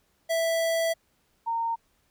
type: tone pair in turn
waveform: square / sine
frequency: 659.3 / 919.6 Hz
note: E5 / A#5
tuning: 0 / -24 cents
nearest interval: tritone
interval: 576 cents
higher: second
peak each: -24 / -25 dBFS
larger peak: first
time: 0.29-0.94 / 1.46-1.76 s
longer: first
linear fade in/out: 20 ms
effects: pink hiss -69 dBFS RMS until 2.1 s